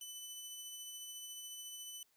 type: tone with tremolo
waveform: 15% pulse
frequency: 3000 Hz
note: F#7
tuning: 23 cents sharp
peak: -38 dBFS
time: 0.01-2.03 s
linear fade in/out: 2 ms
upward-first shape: sine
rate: 14 Hz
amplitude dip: 25%
effects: white hiss -75 dBFS RMS until 2.16 s